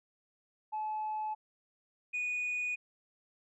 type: tone pair in turn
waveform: sine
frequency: 860 / 2468 Hz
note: A5 / D#7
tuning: -40 / -15 cents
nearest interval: octave + tritone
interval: 1825 cents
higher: second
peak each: -32 / -30 dBFS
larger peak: second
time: 0.72-1.35 / 2.13-2.76 s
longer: neither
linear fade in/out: 20 ms
effects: tanh soft clip ceiling -30 dBFS